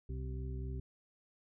harmonic tone with a mistuned harmonic, 64 Hz, C2, 38 cents flat, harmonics 1 / 2 / 3 / 4 / 6, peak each -39 / -43 / -54 / -52 / -51 dBFS, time 0.09-0.8 s, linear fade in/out 5 ms, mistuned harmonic 4, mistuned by +54 cents, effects none

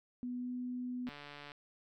sine tone with pitch glide, 246.9 to 248.6 Hz, B3 to B3, 0 to +12 cents, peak -37 dBFS, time 0.23-1.09 s, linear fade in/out 0 ms, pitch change +12 cents, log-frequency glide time 0.37-0.51 s
click train, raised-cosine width 0.3 ms, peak -33 dBFS, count 66, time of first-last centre 1.07-1.518 s, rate 145 Hz
effects none

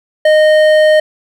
triangle tone with hard clipping, 617 Hz, D#5, 15 cents flat, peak -7 dBFS, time 0.25-1 s, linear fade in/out 5 ms, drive 14 dB, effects none

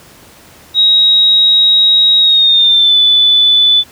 sine tone with pitch glide, 3802 to 3486 Hz, A#7 to A7, +33 to -17 cents, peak -5 dBFS, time 0.74-3.84 s, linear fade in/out 50 ms, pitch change -150 cents, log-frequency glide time 2.18-2.99 s, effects pink hiss -40 dBFS RMS until 3.91 s + high-pass 60 Hz 12 dB/octave

